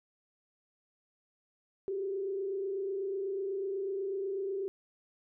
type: tone with frequency modulation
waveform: sine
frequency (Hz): 390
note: G4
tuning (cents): -9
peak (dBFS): -32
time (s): 1.88-4.68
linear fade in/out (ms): 0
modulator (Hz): 28.1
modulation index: 0.61
effects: none